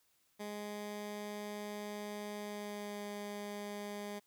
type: tone with pitch glide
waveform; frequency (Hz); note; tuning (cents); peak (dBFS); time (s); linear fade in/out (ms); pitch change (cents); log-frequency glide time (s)
15% pulse; 207.7 to 205.4; G#3 to G#3; 0 to -19; -35; 0.39-4.2; 20; -19; 2.37-3.04
effects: white hiss -74 dBFS RMS until 4.26 s